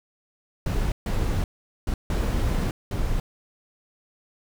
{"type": "noise bursts at uneven times", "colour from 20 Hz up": "brown", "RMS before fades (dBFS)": -24, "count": 5, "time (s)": [[0.66, 0.92], [1.06, 1.44], [1.87, 1.94], [2.1, 2.71], [2.91, 3.2]], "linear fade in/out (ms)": 2, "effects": []}